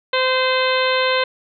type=harmonic tone; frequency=516 Hz; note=C5; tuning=24 cents flat; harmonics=1 / 2 / 3 / 4 / 5 / 6 / 7 / 8; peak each=-19 / -22 / -24 / -25 / -26 / -27 / -27 / -28 dBFS; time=0.13-1.24 s; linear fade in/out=5 ms; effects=none